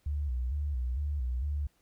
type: tone with vibrato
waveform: sine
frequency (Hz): 67.3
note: C2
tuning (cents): +49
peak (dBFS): -29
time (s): 0.06-1.67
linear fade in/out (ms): 5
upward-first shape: square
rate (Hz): 2.2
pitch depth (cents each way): 140
effects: pink hiss -71 dBFS RMS until 1.81 s